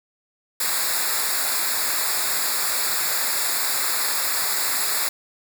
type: noise with comb filter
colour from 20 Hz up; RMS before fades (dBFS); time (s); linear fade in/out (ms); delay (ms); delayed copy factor
white; -23; 0.6-5.09; 5; 0.33; -0.9
effects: none